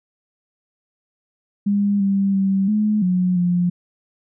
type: tone with pitch steps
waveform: sine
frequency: 202.4 / 196.7 / 193.8 / 212.1 / 181.7 / 176.7 Hz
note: G#3 / G3 / G3 / G#3 / F#3 / F3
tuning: -44 / +6 / -20 / +37 / -31 / +21 cents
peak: -15 dBFS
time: 1.66-3.7 s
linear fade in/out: 10 ms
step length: 340 ms
effects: none